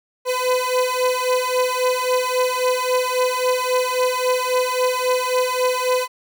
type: beating tone pair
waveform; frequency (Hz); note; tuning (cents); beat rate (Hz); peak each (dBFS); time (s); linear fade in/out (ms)
30% pulse; 503 / 506.7; B4 / B4; +32 / +44; 3.7; -18; 0.25-6.08; 50
effects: none